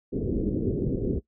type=low-pass noise; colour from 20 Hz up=white; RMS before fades=-27 dBFS; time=0.12-1.2 s; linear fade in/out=20 ms; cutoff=440 Hz; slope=48 dB/octave; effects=noise-tail reverb RT60 0.1 s tail -17 dB re dry